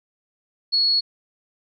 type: tone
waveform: sine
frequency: 4355 Hz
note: C#8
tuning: 31 cents flat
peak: -16 dBFS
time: 0.72-1.01 s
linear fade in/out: 20 ms
effects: none